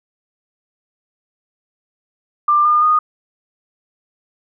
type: tone with pitch steps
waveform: sine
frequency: 1189 / 1210.5 / 1232.4 Hz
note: D6 / D#6 / D#6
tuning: +21 / -48 / -17 cents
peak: -10 dBFS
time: 2.48-2.99 s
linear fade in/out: 5 ms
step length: 170 ms
effects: none